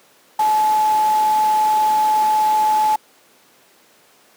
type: tone in noise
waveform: sine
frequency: 859 Hz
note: A5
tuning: 42 cents flat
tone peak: -13 dBFS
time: 0.39-2.96 s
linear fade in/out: 5 ms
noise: pink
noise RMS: -30 dBFS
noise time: 0.39-2.96 s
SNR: +14 dB
effects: pink hiss -52 dBFS RMS until 4.36 s + high-pass 300 Hz 12 dB/octave